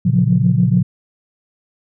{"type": "chord", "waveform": "sine", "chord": "Gb major seventh", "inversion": "first", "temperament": "equal with one note detuned", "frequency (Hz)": [116.54, 138.59, 174.61, 181.61], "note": ["Bb2", "Db3", "F3", "Gb3"], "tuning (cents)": [0, 0, 0, -32], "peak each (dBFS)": -16, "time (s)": [0.05, 0.83], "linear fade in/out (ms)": 10, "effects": ["tanh soft clip ceiling -1 dBFS"]}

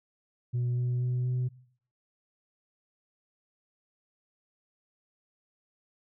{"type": "tone with pitch steps", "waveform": "sine", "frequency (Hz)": [122.3, 123.44, 124.58, 125.74], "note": ["B2", "B2", "B2", "B2"], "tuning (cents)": [-16, 0, 15, 32], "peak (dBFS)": -24, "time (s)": [0.53, 1.49], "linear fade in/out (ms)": 20, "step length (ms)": 240, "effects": ["noise-tail reverb RT60 0.6 s tail -22 dB re dry", "tanh soft clip ceiling -25 dBFS"]}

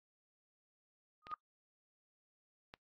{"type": "tone with exponential growth", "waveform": "sine", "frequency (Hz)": 1238, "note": "D#6", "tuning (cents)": -9, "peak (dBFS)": -35, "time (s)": [1.22, 1.34], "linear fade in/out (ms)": 1, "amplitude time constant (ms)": 25}
{"type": "clicks", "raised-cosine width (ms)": 0.3, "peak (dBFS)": [-33, -37, -33], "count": 3, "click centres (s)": [1.269, 1.315, 2.739]}
{"effects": ["noise-tail reverb RT60 0.1 s tail -21 dB re dry", "AAC 32 kbps"]}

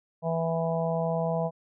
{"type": "harmonic tone", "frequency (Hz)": 164.81, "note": "E3", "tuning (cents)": 0, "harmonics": [1, 3, 4, 5, 6], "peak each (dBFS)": [-29, -32, -29, -36, -38], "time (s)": [0.22, 1.51], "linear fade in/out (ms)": 50, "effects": []}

